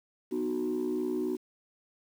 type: chord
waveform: sine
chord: B major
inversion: none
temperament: equal with one note detuned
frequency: 246.9 / 306.5 / 370 Hz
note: B3 / D#4 / F#4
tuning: 0 / -26 / 0 cents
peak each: -33 / -32 / -30 dBFS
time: 0.31-1.37 s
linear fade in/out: 20 ms
effects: tanh soft clip ceiling -24 dBFS + 9-bit